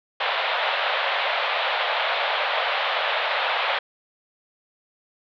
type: band-pass noise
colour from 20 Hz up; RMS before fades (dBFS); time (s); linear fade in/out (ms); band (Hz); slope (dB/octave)
pink; -24; 0.2-3.79; 5; 540 to 3800; 48
effects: none